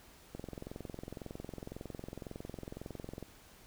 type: click train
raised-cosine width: 2 ms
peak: -29 dBFS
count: 64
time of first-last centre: 0.35-3.227 s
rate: 21.9 Hz
effects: pink hiss -59 dBFS RMS until 3.66 s